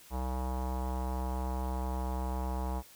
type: tone with low-pass filter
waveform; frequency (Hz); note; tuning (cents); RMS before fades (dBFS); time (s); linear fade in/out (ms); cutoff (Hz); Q
square; 64; C2; -38; -34; 0.1-2.83; 50; 910; 4.3
effects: white hiss -56 dBFS RMS until 2.95 s